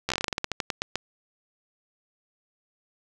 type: slowing click train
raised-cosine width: 0.2 ms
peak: -9 dBFS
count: 17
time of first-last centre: 0.09-0.956 s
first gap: 13 ms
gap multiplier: 1.17
effects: none